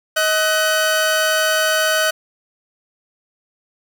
sawtooth tone pair together, 630.7 / 1500 Hz, D#5 / F#6, +23 / +23 cents, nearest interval octave + minor third, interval 1500 cents, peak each -14 dBFS, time 0.16-2.11 s, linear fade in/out 10 ms, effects 8-bit

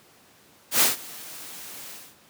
white noise with ADSR envelope, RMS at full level -17 dBFS, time 0.71-2.16 s, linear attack 100 ms, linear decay 150 ms, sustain -23 dB, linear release 250 ms, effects pink hiss -55 dBFS RMS until 2.29 s + high-pass 150 Hz 12 dB/octave

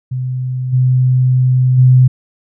sine tone with level steps, 127.8 Hz, C3, 40 cents flat, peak -16 / -8 / -4 dBFS, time 0.11-2.08 s, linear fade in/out 10 ms, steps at 0.72 / 1.77 s, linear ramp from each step 20 ms, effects none

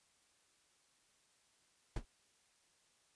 brown noise with exponential decay, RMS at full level -28 dBFS, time 1.96-2.05 s, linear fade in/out 5 ms, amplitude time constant 19 ms, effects white hiss -73 dBFS RMS until 3.15 s + resampled to 22050 Hz

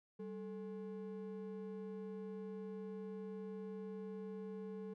triangle ring-modulated tone, 315.3 Hz, D#4, 23 cents sharp, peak -39 dBFS, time 0.19-4.94 s, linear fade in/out 10 ms, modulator 122 Hz, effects none

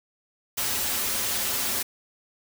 white noise with comb filter, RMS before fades -27 dBFS, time 0.57-1.83 s, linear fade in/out 10 ms, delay 6.4 ms, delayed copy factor -0.7, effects none

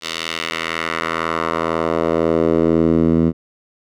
10% pulse tone with band-pass filter sweep, 82 Hz, E2, 9 cents flat, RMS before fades -18 dBFS, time 0.01-3.33 s, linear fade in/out 50 ms, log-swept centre 3900 to 210 Hz, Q 1.3, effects none

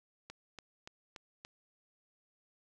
click train, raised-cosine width 0.2 ms, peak -29 dBFS, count 5, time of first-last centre 0.3-1.449 s, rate 3.48 Hz, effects none

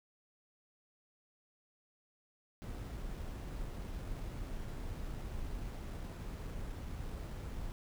brown noise with sample-and-hold, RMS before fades -42 dBFS, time 2.62-7.72 s, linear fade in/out 0 ms, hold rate 8820 Hz, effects none

